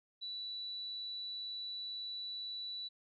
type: tone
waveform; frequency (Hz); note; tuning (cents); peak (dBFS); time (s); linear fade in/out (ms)
sine; 3951; B7; 0; -40; 0.21-2.89; 20
effects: none